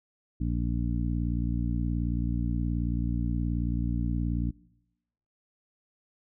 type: harmonic tone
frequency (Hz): 58.7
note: A#1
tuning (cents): +13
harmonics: 1 / 2 / 3 / 4 / 5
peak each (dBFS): -29 / -32 / -34 / -35 / -36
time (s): 0.4-4.51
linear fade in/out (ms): 10
effects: noise-tail reverb RT60 0.9 s tail -22 dB re dry